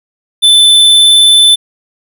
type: tone with vibrato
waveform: square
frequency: 3520 Hz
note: A7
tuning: in tune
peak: -3 dBFS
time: 0.42-1.56 s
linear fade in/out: 20 ms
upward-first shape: sine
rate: 19 Hz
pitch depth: 10 cents each way
effects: none